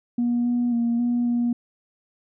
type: tone with pitch steps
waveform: sine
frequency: 239.9 / 242.1 / 234.8 / 240.9 / 239.2 Hz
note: A#3 / B3 / A#3 / B3 / A#3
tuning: +50 / -34 / +13 / -43 / +45 cents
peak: -18 dBFS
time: 0.18-1.53 s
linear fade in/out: 5 ms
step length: 270 ms
effects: tanh soft clip ceiling -16 dBFS